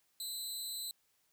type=tone with amplitude modulation; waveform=20% pulse; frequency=4034 Hz; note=B7; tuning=36 cents sharp; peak=-30 dBFS; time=0.2-0.91 s; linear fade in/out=2 ms; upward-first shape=sine; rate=239 Hz; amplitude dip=70%; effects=white hiss -75 dBFS RMS until 1.32 s